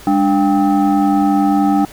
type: tone with frequency modulation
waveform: sine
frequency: 293.7 Hz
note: D4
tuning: in tune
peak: -10 dBFS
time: 0.07-1.85 s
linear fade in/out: 2 ms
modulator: 497 Hz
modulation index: 1.1
effects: pink hiss -38 dBFS RMS until 1.92 s